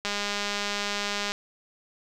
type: click train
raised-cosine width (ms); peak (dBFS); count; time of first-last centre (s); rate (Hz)
0.2; -12; 260; 0.05-1.32; 204
effects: none